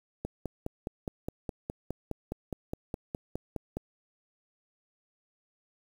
click train, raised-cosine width 2 ms, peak -20 dBFS, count 18, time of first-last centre 0.25-3.77 s, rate 4.83 Hz, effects 8-bit

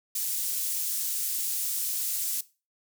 pink high-pass noise, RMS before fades -30 dBFS, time 0.15-2.41 s, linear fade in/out 5 ms, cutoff 8700 Hz, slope 12 dB/octave, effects noise-tail reverb RT60 0.3 s tail -18 dB re dry

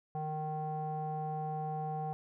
square tone with low-pass filter, 154.3 Hz, D#3, 14 cents flat, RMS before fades -37 dBFS, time 0.15-2.13 s, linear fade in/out 0 ms, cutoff 800 Hz, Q 6.6, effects none

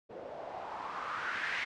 blue noise with low-pass filter sweep, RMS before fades -39 dBFS, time 0.09-1.65 s, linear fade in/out 20 ms, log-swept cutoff 490 to 2100 Hz, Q 3.5, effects low-pass 6000 Hz 12 dB/octave

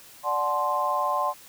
sine chord, D dominant seventh, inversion none, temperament equal with one note detuned, 587.3 / 740 / 860.4 / 1046.5 Hz, D5 / F#5 / A5 / C6, 0 / 0 / -39 / 0 cents, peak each -30 / -30 / -30 / -25 dBFS, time 0.23-1.34 s, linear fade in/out 50 ms, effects white hiss -49 dBFS RMS until 1.48 s

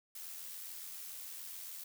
blue noise with amplitude modulation, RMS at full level -45 dBFS, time 0.15-1.84 s, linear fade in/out 5 ms, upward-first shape sine, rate 87 Hz, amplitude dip 35%, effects none

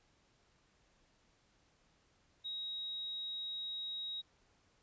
sine tone, 3800 Hz, A#7, 33 cents sharp, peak -39 dBFS, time 2.44-4.22 s, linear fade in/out 20 ms, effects pink hiss -72 dBFS RMS until 4.82 s + resampled to 16000 Hz

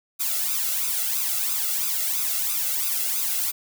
blue noise with flanger, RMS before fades -25 dBFS, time 0.19-3.52 s, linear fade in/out 20 ms, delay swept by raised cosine 0.8 to 1.5 ms, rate 3 Hz, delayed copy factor +1, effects none

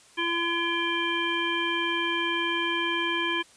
harmonic tone with a mistuned harmonic, 339.2 Hz, E4, 50 cents sharp, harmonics 1 / 3 / 5 / 7 / 9, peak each -31 / -31 / -31 / -31 / -31 dBFS, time 0.17-3.43 s, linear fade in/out 20 ms, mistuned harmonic 9, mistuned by +49 cents, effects white hiss -55 dBFS RMS until 3.56 s + resampled to 22050 Hz

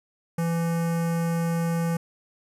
square tone with notch filter, 167.5 Hz, E3, 28 cents sharp, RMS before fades -25 dBFS, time 0.38-1.97 s, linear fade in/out 5 ms, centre 3700 Hz, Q 0.8, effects resampled to 32000 Hz + 10-bit

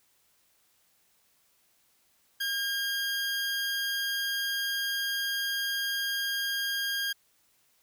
20% pulse tone, 1616 Hz, G#6, 48 cents flat, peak -24 dBFS, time 2.4-7.13 s, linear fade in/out 10 ms, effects white hiss -68 dBFS RMS until 7.82 s

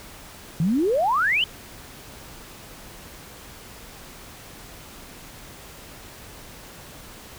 sine exponential sweep, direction up, 150.7 to 3136 Hz, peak -18 dBFS, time 0.6-1.44 s, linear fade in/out 2 ms, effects pink hiss -43 dBFS RMS until 7.38 s

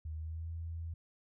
sine tone with pitch glide, 78.4 to 82.63 Hz, D#2 to E2, +14 to +5 cents, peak -38 dBFS, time 0.05-0.94 s, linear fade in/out 5 ms, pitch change +91 cents, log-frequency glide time 0.15-0.5 s, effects none

